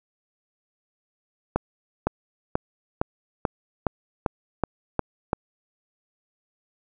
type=accelerating click train; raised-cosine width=1 ms; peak=-7 dBFS; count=10; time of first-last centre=1.56-5.331 s; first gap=510 ms; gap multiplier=0.95; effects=none